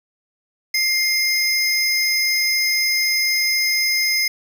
square tone pair together, 2106 / 5091 Hz, C7 / D#8, +11 / +39 cents, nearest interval octave + minor third, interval 1528 cents, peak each -20 dBFS, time 0.74-4.28 s, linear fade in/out 5 ms, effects 8-bit

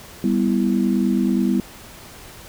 sine chord, E minor, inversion first, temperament just, 197.78 / 247.2 / 329.6 Hz, G3 / B3 / E4, +16 / +2 / 0 cents, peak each -19 / -20 / -23 dBFS, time 0.24-1.6 s, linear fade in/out 2 ms, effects pink hiss -41 dBFS RMS until 2.48 s

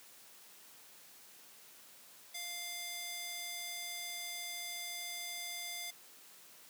square tone with high-pass filter, 698.5 Hz, F5, in tune, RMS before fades -43 dBFS, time 2.34-5.91 s, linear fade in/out 10 ms, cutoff 2600 Hz, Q 0.66, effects white hiss -58 dBFS RMS until 6.69 s + high-pass 150 Hz 12 dB/octave

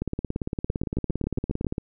two click trains, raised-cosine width 3 ms, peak -14 / -14 dBFS, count 8 / 32, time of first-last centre 0.7-1.646 / 0.02-1.781 s, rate 7.4 / 17.6 Hz, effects none

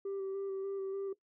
sine tone with vibrato, 390 Hz, G4, 9 cents flat, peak -33 dBFS, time 0.05-1.13 s, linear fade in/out 5 ms, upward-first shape square, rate 3.4 Hz, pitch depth 16 cents each way, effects noise-tail reverb RT60 0.1 s tail -17 dB re dry + tanh soft clip ceiling -34 dBFS

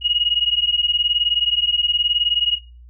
sine beating tone pair, 2875 / 2894 Hz, F7 / F#7, +50 / -39 cents, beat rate 19 Hz, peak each -18 / -19 dBFS, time 0.01-2.59 s, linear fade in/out 50 ms, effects noise-tail reverb RT60 0.3 s tail -17 dB re dry + added 60 Hz sine -40 dBFS peak until 2.89 s

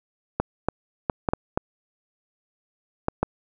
clicks, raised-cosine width 1 ms, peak -7 dBFS, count 8, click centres 0.4 / 0.686 / 1.098 / 1.288 / 1.335 / 1.575 / 3.084 / 3.23 s, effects none

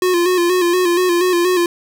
square tone with vibrato, 355.9 Hz, F4, 33 cents sharp, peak -13 dBFS, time 0.02-1.66 s, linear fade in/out 2 ms, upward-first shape square, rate 4.2 Hz, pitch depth 48 cents each way, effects none

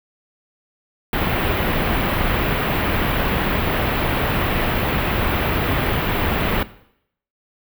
pink band-stop noise, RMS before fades -20 dBFS, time 1.13-6.63 s, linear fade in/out 2 ms, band 3100 to 16000 Hz, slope 24 dB/octave, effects noise-tail reverb RT60 0.7 s tail -17 dB re dry

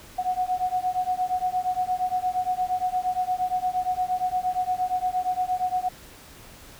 sine beating tone pair, 730 / 738.6 Hz, F#5 / F#5, -24 / -3 cents, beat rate 8.6 Hz, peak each -26 dBFS, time 0.18-5.89 s, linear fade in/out 10 ms, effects pink hiss -47 dBFS RMS until 6.79 s

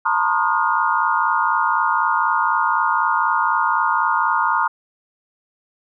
sine tone cluster, 896 / 960 / 1068 / 1233 / 1425 Hz, A5 / B5 / C6 / D#6 / F6, +31 / -49 / +35 / -16 / +34 cents, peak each -22 dBFS, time 0.05-4.68 s, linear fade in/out 10 ms, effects none

